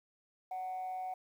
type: tone with amplitude modulation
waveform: sine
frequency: 743 Hz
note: F#5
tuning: 7 cents sharp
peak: -33 dBFS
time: 0.51-1.14 s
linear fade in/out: 5 ms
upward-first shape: sine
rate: 175 Hz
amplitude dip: 45%
effects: tanh soft clip ceiling -34 dBFS + 11-bit